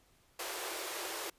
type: high-pass noise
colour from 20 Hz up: pink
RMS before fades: -40 dBFS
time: 0.39-1.3 s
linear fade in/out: 5 ms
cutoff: 330 Hz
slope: 96 dB/octave
effects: pink hiss -68 dBFS RMS until 1.38 s + resampled to 32000 Hz